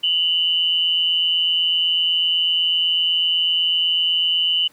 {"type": "tone pair together", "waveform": "sine", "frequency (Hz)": [2832, 3000], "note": ["F7", "F#7"], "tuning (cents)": [23, 23], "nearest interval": "minor second", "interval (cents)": 100, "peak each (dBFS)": [-22, -17], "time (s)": [0.03, 4.68], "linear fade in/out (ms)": 10, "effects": ["pink hiss -54 dBFS RMS until 4.72 s", "high-pass 150 Hz 12 dB/octave"]}